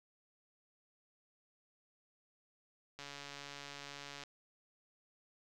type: click train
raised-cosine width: 0.2 ms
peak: -30 dBFS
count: 178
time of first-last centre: 2.99-4.236 s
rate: 142 Hz
effects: none